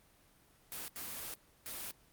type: noise bursts at uneven times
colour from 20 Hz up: white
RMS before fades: -43 dBFS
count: 3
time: 0.72-0.88 / 0.96-1.34 / 1.66-1.91 s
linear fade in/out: 0 ms
effects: pink hiss -66 dBFS RMS until 2.12 s + Opus 24 kbps

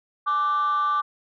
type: tone with frequency modulation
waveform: sine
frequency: 1174.7 Hz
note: D6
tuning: in tune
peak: -18 dBFS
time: 0.26-1.02 s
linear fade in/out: 20 ms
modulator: 329 Hz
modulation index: 0.37
effects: tanh soft clip ceiling -18 dBFS

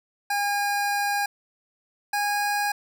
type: tone pair in turn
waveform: 25% pulse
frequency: 813 / 821 Hz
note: G#5 / G#5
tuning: -37 / -20 cents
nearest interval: unison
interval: 17 cents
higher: second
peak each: -19 / -19 dBFS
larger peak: neither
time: 0.3-1.26 / 2.13-2.72 s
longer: first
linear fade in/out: 5 ms
effects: none

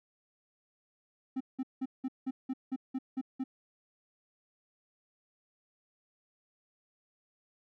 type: tone bursts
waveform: triangle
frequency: 261.6 Hz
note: C4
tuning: in tune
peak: -29 dBFS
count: 10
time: 1.36-3.44 s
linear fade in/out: 10 ms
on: 46 ms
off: 180 ms
effects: none

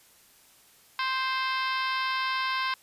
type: harmonic tone with a mistuned harmonic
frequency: 523.3 Hz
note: C5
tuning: in tune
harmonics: 2 / 3 / 4 / 5 / 6 / 7 / 8 / 9 / 10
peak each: -29 / -33 / -35 / -37 / -39 / -40 / -41 / -42 / -43 dBFS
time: 0.99-2.74 s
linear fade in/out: 2 ms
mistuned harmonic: 8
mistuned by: -29 cents
effects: white hiss -58 dBFS RMS until 2.82 s + resampled to 32000 Hz

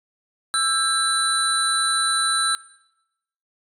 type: tone cluster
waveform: sine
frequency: 1329 / 1598 / 3983 / 8990 Hz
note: E6 / G6 / B7 / C#9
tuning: +14 / +33 / +14 / +23 cents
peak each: -23 / -26 / -23 / -23 dBFS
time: 0.54-2.55 s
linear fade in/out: 0 ms
effects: noise-tail reverb RT60 0.9 s tail -20 dB re dry + tanh soft clip ceiling -9 dBFS

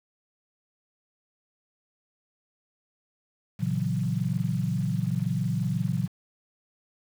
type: chord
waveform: sine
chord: F# dominant seventh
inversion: first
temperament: equal with one note detuned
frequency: 116.54 / 138.59 / 164.24 / 185 Hz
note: A#2 / C#3 / E3 / F#3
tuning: 0 / 0 / -6 / 0 cents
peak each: -30 dBFS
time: 3.59-6.08 s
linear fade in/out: 20 ms
effects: 8-bit

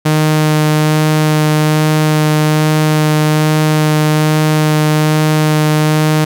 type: tone with vibrato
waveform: sawtooth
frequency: 153.8 Hz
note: D#3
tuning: 20 cents flat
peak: -5 dBFS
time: 0.05-6.25 s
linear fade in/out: 10 ms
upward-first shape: sine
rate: 1.2 Hz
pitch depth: 9 cents each way
effects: none

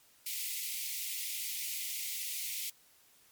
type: high-pass noise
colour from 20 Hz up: white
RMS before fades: -38 dBFS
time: 0.26-2.7 s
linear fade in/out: 5 ms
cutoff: 2000 Hz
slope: 96 dB/octave
effects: white hiss -64 dBFS RMS until 3.31 s + MP3 96 kbps

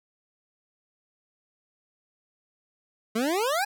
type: exponential sweep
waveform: 25% pulse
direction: up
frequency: 211.4 to 846 Hz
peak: -20 dBFS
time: 3.15-3.65 s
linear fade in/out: 10 ms
effects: none

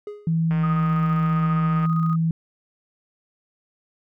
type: tone with exponential decay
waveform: triangle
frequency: 415.3 Hz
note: G#4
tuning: in tune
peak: -26 dBFS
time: 0.07-0.43 s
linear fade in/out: 2 ms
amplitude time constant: 77 ms
type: tone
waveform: sine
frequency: 163.6 Hz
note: E3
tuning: 13 cents flat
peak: -18 dBFS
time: 0.27-2.31 s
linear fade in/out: 2 ms
type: click train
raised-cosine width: 0.5 ms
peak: -21 dBFS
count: 208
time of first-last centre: 0.51-1.854 s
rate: 154 Hz
type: tone with tremolo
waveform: sine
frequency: 1244.5 Hz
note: D#6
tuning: in tune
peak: -26 dBFS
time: 0.63-2.16 s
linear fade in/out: 10 ms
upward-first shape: square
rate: 15 Hz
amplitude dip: 40%
effects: none

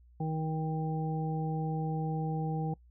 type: harmonic tone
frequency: 158 Hz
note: D#3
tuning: 27 cents sharp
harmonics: 1 / 2 / 3 / 5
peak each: -31 / -41 / -41 / -39 dBFS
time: 0.2-2.74 s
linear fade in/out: 5 ms
effects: noise-tail reverb RT60 0.1 s tail -23 dB re dry + added 60 Hz sine -56 dBFS peak until 2.9 s

